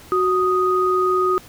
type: tone pair together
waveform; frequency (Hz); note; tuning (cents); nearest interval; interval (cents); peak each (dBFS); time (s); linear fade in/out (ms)
sine; 370 / 1244.5; F#4 / D#6; 0 / 0; octave + major sixth; 2100; -18; 0.12-1.38; 0
effects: pink hiss -44 dBFS RMS until 1.48 s